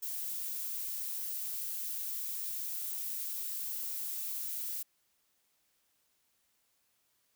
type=noise; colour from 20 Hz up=violet; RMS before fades=-38 dBFS; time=0.02-4.83 s; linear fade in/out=10 ms; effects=white hiss -75 dBFS RMS until 7.35 s